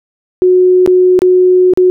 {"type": "tone with dropouts", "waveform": "sine", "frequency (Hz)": 365.9, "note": "F#4", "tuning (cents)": -19, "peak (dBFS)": -4, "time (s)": [0.42, 1.9], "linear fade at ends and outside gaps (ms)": 0, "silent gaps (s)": [[0.862, 0.875], [1.191, 1.219], [1.736, 1.774]], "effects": []}